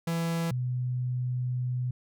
45% pulse / sine tone pair in turn, 166.6 / 125.17 Hz, E3 / B2, +19 / +24 cents, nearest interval perfect fourth, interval 495 cents, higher first, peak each -27 dBFS, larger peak neither, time 0.07-0.51 / 0.51-1.91 s, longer second, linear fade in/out 5 ms, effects none

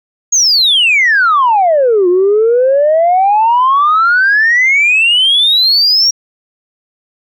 sine exponential two-way sweep, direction down then up, 6730 to 349.2 to 5680 Hz, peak -5 dBFS, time 0.32-6.11 s, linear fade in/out 10 ms, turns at 2.08 s, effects tanh soft clip ceiling -3 dBFS

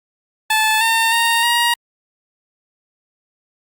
15% pulse tone with pitch steps, 872 / 907 / 926 / 947 Hz, A5 / A#5 / A#5 / A#5, -16 / -48 / -12 / +27 cents, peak -7 dBFS, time 0.5-1.74 s, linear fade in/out 5 ms, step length 310 ms, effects Opus 48 kbps

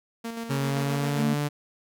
sawtooth tone with tremolo, 230 Hz, A#3, 23 cents flat, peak -27 dBFS, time 0.24-1.23 s, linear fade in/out 10 ms, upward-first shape square, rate 7.6 Hz, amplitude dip 40%
sawtooth tone with pitch glide, 138.1 to 146.23 Hz, C#3 to D3, -6 to -7 cents, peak -21 dBFS, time 0.49-1.49 s, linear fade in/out 20 ms, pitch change +99 cents, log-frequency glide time 0.66-1.35 s
triangle tone, 225.1 Hz, A3, 40 cents sharp, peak -21 dBFS, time 1.18-1.35 s, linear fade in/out 20 ms
effects none

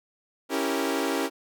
sawtooth chord, C# diminished seventh, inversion none, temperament equal, 277.2 / 329.6 / 392 / 466.2 Hz, C#4 / E4 / G4 / Bb4, 0 / 0 / 0 / 0 cents, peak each -25 / -27 / -27 / -28 dBFS, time 0.49-1.3 s, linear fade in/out 50 ms, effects none

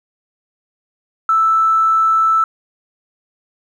triangle tone with tanh clipping, 1318.5 Hz, E6, in tune, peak -10 dBFS, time 1.29-2.44 s, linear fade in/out 2 ms, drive 3 dB, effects none

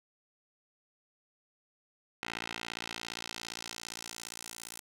10% pulse tone with band-pass filter sweep, 57.4 Hz, A#1, 26 cents flat, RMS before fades -43 dBFS, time 2.23-4.8 s, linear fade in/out 0 ms, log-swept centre 2400 to 9700 Hz, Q 1.1, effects none

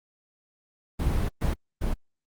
brown noise bursts at uneven times, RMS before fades -25 dBFS, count 3, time 0.99-1.29 / 1.41-1.54 / 1.81-1.94 s, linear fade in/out 10 ms, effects Opus 32 kbps

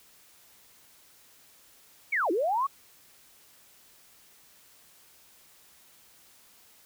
sine linear two-way sweep, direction down then up, 2349 to 311.1 to 1152 Hz, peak -24 dBFS, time 2.12-2.67 s, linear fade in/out 10 ms, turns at 2.31 s, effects white hiss -58 dBFS RMS until 6.85 s

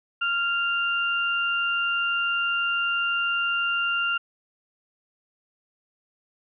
sine tone pair together, 1393 / 2786 Hz, F6 / F7, -5 / -5 cents, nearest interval octave, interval 1200 cents, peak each -24 / -26 dBFS, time 0.21-4.18 s, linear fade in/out 10 ms, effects none

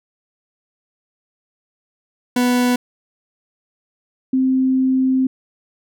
40% pulse / sine tone pair in turn, 246.9 / 261.1 Hz, B3 / C4, 0 / -3 cents, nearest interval minor second, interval 97 cents, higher second, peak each -13 / -13 dBFS, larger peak neither, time 2.36-2.76 / 4.33-5.27 s, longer second, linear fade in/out 5 ms, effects none

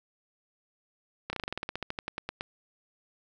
slowing click train, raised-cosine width 0.3 ms, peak -17 dBFS, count 18, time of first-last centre 1.3-2.409 s, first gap 30 ms, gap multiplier 1.09, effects none

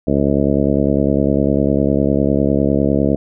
harmonic tone, 69.9 Hz, C#2, 15 cents sharp, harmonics 1 / 2 / 3 / 4 / 5 / 6 / 7 / 8 / 9, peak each -23 / -21 / -18 / -18 / -22 / -24 / -22 / -24 / -24 dBFS, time 0.07-3.16 s, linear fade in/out 5 ms, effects none

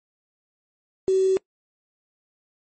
sine tone with quantisation, 380 Hz, F#4, 46 cents sharp, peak -16 dBFS, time 1.08-1.37 s, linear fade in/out 0 ms, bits 6, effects noise-tail reverb RT60 0.1 s tail -23 dB re dry + MP3 32 kbps

